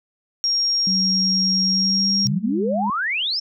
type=tone; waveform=sine; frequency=5580 Hz; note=F8; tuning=2 cents flat; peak=-17 dBFS; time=0.44-2.27 s; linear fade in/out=0 ms
type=tone with pitch glide; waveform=sine; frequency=189.7 to 204.5 Hz; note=F#3 to G#3; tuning=+43 to -26 cents; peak=-22 dBFS; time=0.87-2.9 s; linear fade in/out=2 ms; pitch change=+131 cents; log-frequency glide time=1.68-2.62 s
type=exponential sweep; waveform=sine; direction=up; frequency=116.54 to 5588 Hz; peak=-20 dBFS; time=2.25-3.4 s; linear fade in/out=10 ms
effects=none